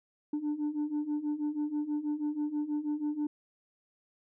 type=beating tone pair; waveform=sine; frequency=293.7 / 299.9 Hz; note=D4 / D4; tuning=0 / +36 cents; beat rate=6.2 Hz; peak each=-33 / -30 dBFS; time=0.33-3.27 s; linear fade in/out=5 ms; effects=tanh soft clip ceiling -27 dBFS